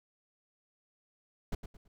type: noise with echo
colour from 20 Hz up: brown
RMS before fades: -32 dBFS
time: 1.52-1.55 s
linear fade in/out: 5 ms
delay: 110 ms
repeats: 3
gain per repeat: -10 dB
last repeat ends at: 1.88 s
effects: none